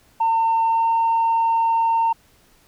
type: tone with pitch glide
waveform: sine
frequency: 906 to 912.3 Hz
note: A#5 to A#5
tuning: -50 to -38 cents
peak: -14 dBFS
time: 0.2-2.13 s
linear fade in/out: 10 ms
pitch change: +12 cents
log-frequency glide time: 0.66-0.87 s
effects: tanh soft clip ceiling -13 dBFS + pink hiss -56 dBFS RMS until 2.67 s